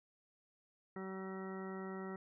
harmonic tone, 190.1 Hz, F#3, 47 cents sharp, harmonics 1 / 2 / 3 / 4 / 5 / 6 / 7 / 8 / 10, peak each -45 / -46 / -56 / -55 / -57 / -61 / -53 / -65 / -55 dBFS, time 0.96-2.16 s, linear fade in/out 2 ms, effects none

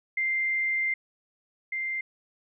sine tone pair in turn, 2093 / 2093 Hz, C7 / C7, 0 / 0 cents, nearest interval unison, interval 0 cents, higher neither, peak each -24 / -28 dBFS, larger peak first, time 0.17-0.94 / 1.72-2.01 s, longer first, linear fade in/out 5 ms, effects none

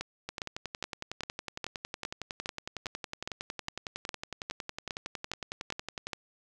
two click trains, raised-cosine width 0.2 ms, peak -17 / -19 dBFS, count 16 / 64, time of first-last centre 0.01-6.132 / 0.29-6.07 s, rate 2.45 / 10.9 Hz, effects none

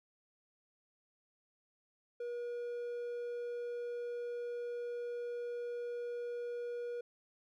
triangle tone, 480 Hz, B4, 49 cents flat, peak -36 dBFS, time 2.2-7.01 s, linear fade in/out 5 ms, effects none

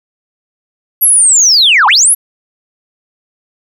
sine linear two-way sweep, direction down then up, 11710 to 784 to 11710 Hz, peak -3 dBFS, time 1.01-2.15 s, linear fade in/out 20 ms, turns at 1.87 s, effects tanh soft clip ceiling 0 dBFS

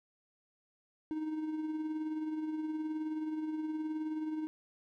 triangle tone with tremolo, 311.1 Hz, D#4, in tune, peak -30 dBFS, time 1.11-4.47 s, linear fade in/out 0 ms, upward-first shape triangle, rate 19 Hz, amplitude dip 50%, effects none

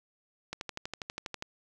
click train, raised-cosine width 0.2 ms, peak -19 dBFS, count 12, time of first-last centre 0.53-1.424 s, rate 12.3 Hz, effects none

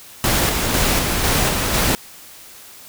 pink noise with tremolo, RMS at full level -17 dBFS, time 0.24-1.95 s, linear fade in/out 0 ms, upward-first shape square, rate 2 Hz, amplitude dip 30%, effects white hiss -41 dBFS RMS until 2.88 s

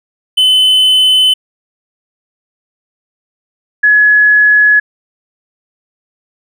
triangle / sine tone pair in turn, 3033 / 1692.9 Hz, F#7 / G#6, +42 / +33 cents, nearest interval minor seventh, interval 1009 cents, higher first, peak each -4 dBFS, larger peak neither, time 0.37-1.34 / 3.83-4.8 s, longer neither, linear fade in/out 10 ms, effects none

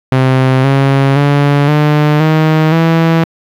sawtooth tone with pitch steps, 130.7 / 136.8 / 143.19 / 149.87 / 156.87 / 164.2 Hz, C3 / C#3 / D3 / D3 / D#3 / E3, -1 / -23 / -43 / +35 / +14 / -6 cents, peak -3 dBFS, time 0.12-3.24 s, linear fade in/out 2 ms, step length 520 ms, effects low-pass 3000 Hz 12 dB/octave + 7-bit

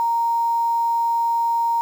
sine tone with quantisation, 930 Hz, A#5, 4 cents flat, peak -17 dBFS, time 0-1.81 s, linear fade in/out 0 ms, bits 7, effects none

